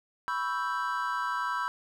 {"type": "chord", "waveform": "triangle", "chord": "C# half-diminished seventh", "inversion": "third", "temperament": "equal", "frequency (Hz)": [987.8, 1108.7, 1318.5, 1568], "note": ["B5", "C#6", "E6", "G6"], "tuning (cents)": [0, 0, 0, 0], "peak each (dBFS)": [-31, -35, -32, -33], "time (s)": [0.28, 1.68], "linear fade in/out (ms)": 0, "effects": []}